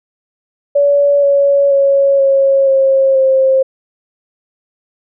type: tone with pitch steps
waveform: sine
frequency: 570 / 561.8 / 553.8 / 545.8 / 538 / 530.3 Hz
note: C#5 / C#5 / C#5 / C#5 / C5 / C5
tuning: +48 / +23 / -2 / -27 / +48 / +23 cents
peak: -7 dBFS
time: 0.75-3.63 s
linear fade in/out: 10 ms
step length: 480 ms
effects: none